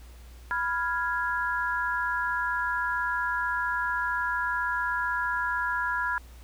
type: chord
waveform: sine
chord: F diminished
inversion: second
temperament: equal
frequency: 987.8 / 1396.9 / 1661.2 Hz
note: Cb6 / F6 / Ab6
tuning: 0 / 0 / 0 cents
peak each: -30 dBFS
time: 0.51-6.18 s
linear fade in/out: 0 ms
effects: added 60 Hz sine -45 dBFS peak until 6.43 s + pink hiss -56 dBFS RMS until 6.43 s